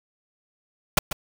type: noise with echo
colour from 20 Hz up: pink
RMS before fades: -17 dBFS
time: 0.97-0.99 s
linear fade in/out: 5 ms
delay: 140 ms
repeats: 1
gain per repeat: -11 dB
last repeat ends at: 1.13 s
effects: none